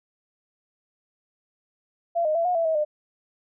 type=tone with pitch steps; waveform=sine; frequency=681 / 617 / 672 / 720 / 665 / 640 / 603 Hz; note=F5 / D#5 / E5 / F#5 / E5 / D#5 / D5; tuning=-44 / -15 / +33 / -47 / +15 / +49 / +46 cents; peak=-20 dBFS; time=2.15-2.85 s; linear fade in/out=20 ms; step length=100 ms; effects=none